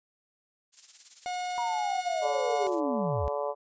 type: noise with tremolo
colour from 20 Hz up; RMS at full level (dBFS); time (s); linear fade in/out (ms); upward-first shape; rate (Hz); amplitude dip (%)
violet; -39; 0.72-2.81; 50; sine; 18; 70
type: tone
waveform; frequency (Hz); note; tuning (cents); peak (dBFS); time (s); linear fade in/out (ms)
45% pulse; 723; F#5; -40; -31; 1.26-2.67; 0
type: linear sweep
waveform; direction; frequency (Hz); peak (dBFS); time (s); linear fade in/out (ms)
sine; down; 965 to 58.27; -29; 1.58-3.28; 0
type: harmonic tone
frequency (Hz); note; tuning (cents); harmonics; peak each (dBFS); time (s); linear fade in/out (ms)
144; D3; -34; 3 / 4 / 5 / 6 / 7 / 8; -35 / -31 / -38 / -39 / -37 / -43; 2.21-3.55; 50
effects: resampled to 16000 Hz